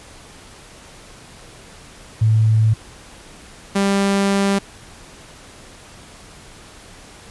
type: tone pair in turn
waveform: sine / sawtooth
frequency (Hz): 110 / 197.87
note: A2 / G3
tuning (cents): 0 / +16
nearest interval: minor seventh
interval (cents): 1016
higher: second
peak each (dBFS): -11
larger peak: neither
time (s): 2.21-2.74 / 3.75-4.59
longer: second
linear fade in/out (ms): 10
effects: pink hiss -42 dBFS RMS until 7.3 s + resampled to 24000 Hz